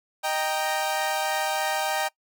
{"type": "chord", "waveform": "sawtooth", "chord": "Eb major", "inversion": "none", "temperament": "equal with one note detuned", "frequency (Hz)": [620.5, 784, 932.3], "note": ["Eb5", "G5", "Bb5"], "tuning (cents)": [-5, 0, 0], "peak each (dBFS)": [-26, -23, -27], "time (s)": [0.23, 2.09], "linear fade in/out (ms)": 20, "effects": ["noise-tail reverb RT60 0.1 s tail -22 dB re dry"]}